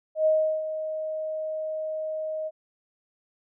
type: tone with ADSR envelope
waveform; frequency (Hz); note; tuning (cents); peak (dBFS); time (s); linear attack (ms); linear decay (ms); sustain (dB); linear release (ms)
sine; 626; D#5; +10; -17; 0.15-2.51; 110; 360; -11; 41
effects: none